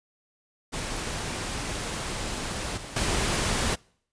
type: noise with level steps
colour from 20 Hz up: pink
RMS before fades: -32 / -39 / -26 dBFS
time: 0.72-3.76 s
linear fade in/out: 20 ms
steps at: 2.77 / 2.96 s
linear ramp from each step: 5 ms
effects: noise-tail reverb RT60 0.6 s tail -26 dB re dry + resampled to 22050 Hz